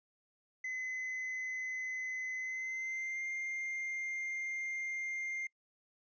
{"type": "tone with pitch glide", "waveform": "triangle", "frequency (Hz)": [2033, 2107], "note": ["B6", "C7"], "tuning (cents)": [50, 12], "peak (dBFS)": -35, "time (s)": [0.64, 5.47], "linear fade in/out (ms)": 5, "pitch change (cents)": 62, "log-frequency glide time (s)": [2.37, 3.28], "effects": ["noise-tail reverb RT60 0.1 s tail -25 dB re dry", "resampled to 16000 Hz"]}